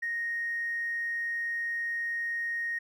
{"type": "tone with tanh clipping", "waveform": "triangle", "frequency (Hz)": 1864.7, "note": "A#6", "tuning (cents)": 0, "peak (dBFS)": -29, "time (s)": [0.02, 2.79], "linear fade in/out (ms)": 10, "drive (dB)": 1, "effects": []}